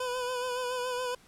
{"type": "tone with vibrato", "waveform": "25% pulse", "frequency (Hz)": 499.4, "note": "B4", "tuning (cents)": 19, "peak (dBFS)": -27, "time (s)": [0, 1.15], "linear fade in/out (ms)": 5, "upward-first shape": "sine", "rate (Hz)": 7.1, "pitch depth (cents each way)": 37, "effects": ["pink hiss -59 dBFS RMS until 1.27 s", "low-pass 11000 Hz 12 dB/octave"]}